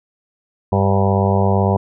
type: harmonic tone with a mistuned harmonic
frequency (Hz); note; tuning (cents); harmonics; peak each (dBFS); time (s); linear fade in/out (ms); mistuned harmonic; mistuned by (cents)
98; G2; 0; 1 / 2 / 4 / 5 / 6 / 7 / 8 / 9 / 10; -16 / -19 / -22 / -23 / -24 / -24 / -25 / -26 / -26; 0.72-1.77; 5; 10; -17
effects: none